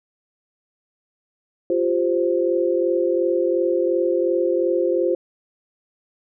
sine chord, F suspended second, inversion none, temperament equal, 349.2 / 392 / 523.3 Hz, F4 / G4 / C5, 0 / 0 / 0 cents, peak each -20 / -24 / -21 dBFS, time 1.7-5.15 s, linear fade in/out 2 ms, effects none

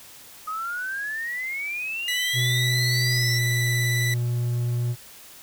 sine exponential sweep, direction up, 1244.5 to 5588 Hz, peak -27 dBFS, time 0.47-3.39 s, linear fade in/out 10 ms
sawtooth tone with vibrato, 1980 Hz, B6, 4 cents sharp, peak -21 dBFS, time 2.08-4.14 s, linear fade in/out 2 ms, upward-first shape triangle, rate 18 Hz, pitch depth 18 cents each way
triangle tone with pitch glide, 123.47 to 120.51 Hz, B2 to B2, 0 to -42 cents, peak -20 dBFS, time 2.33-4.96 s, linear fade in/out 50 ms, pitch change -42 cents, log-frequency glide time 3.11-3.28 s
effects white hiss -46 dBFS RMS until 5.42 s

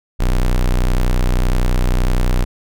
45% pulse tone, 30.87 Hz, B0, in tune, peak -12 dBFS, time 0.19-2.45 s, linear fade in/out 20 ms, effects none

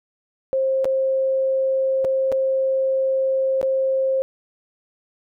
sine tone with dropouts, 531 Hz, C5, 25 cents sharp, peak -17 dBFS, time 0.53-4.22 s, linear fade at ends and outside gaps 0 ms, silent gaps 0.845-0.854 / 2.045-2.049 / 2.318-2.324 / 3.614-3.629 s, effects none

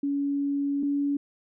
sine tone pair in turn, 282.2 / 284.2 Hz, C#4 / C#4, +31 / +43 cents, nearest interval unison, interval 12 cents, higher second, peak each -24 / -23 dBFS, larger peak second, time 0.03-0.83 / 0.83-1.17 s, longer first, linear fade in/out 5 ms, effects none

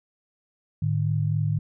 sine tone pair together, 106.96 / 150.8 Hz, A2 / D3, -49 / +46 cents, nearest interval tritone, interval 595 cents, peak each -24 dBFS, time 0.82-1.59 s, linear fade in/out 5 ms, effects none

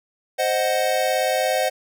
square chord, C diminished, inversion none, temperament equal, 523.3 / 622.3 / 740 Hz, C5 / Eb5 / Gb5, 0 / 0 / 0 cents, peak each -24 dBFS, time 0.38-1.7 s, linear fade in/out 20 ms, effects none

